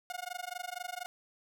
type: tone with amplitude modulation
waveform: sawtooth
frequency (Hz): 720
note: F#5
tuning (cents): -47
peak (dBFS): -31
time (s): 0.1-1.06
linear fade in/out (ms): 0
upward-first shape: sine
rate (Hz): 24.2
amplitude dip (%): 100
effects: none